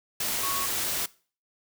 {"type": "tone in noise", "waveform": "sine", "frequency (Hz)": 1108.7, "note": "C#6", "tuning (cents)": 0, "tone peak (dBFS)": -31, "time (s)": [0.43, 0.66], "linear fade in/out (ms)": 5, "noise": "white", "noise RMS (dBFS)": -29, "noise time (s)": [0.2, 1.06], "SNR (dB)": -5, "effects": ["noise-tail reverb RT60 0.4 s tail -21 dB re dry"]}